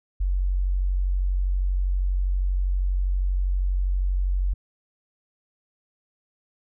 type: tone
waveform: sine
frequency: 46.25 Hz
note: F#1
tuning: in tune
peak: -20 dBFS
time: 0.2-4.54 s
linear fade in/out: 10 ms
effects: none